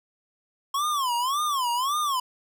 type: tone with vibrato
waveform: square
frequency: 1075 Hz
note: C6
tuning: 47 cents sharp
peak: -24 dBFS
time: 0.74-2.2 s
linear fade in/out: 5 ms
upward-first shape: sine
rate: 1.8 Hz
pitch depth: 220 cents each way
effects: none